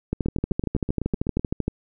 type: two click trains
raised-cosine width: 3 ms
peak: -10 / -13 dBFS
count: 21 / 10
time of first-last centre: 0.13-1.68 / 0.26-1.395 s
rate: 12.9 / 7.93 Hz
effects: none